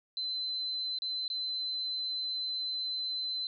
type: tone with dropouts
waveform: sine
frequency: 4054 Hz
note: B7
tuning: 45 cents sharp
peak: -32 dBFS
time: 0.17-3.47 s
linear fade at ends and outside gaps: 1 ms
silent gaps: 0.987-1.02 / 1.28-1.301 s
effects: none